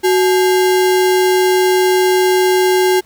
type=tone with sample-and-hold; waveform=sine; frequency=370 Hz; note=F#4; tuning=in tune; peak=-9 dBFS; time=0.03-3.01 s; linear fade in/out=20 ms; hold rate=1225 Hz; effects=pink hiss -50 dBFS RMS until 3.05 s